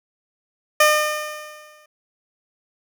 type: tone with exponential decay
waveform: 15% pulse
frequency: 606 Hz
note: D#5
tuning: 46 cents flat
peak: -4 dBFS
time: 0.8-1.86 s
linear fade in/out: 5 ms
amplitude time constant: 230 ms
effects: none